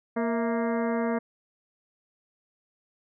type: harmonic tone with a mistuned harmonic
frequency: 233.1 Hz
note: A#3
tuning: in tune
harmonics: 1 / 2 / 3 / 4 / 5 / 6 / 7 / 8 / 9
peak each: -27 / -30 / -32 / -37 / -39 / -43 / -42 / -45 / -45 dBFS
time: 0.16-1.19 s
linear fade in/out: 10 ms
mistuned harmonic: 3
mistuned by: -91 cents
effects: none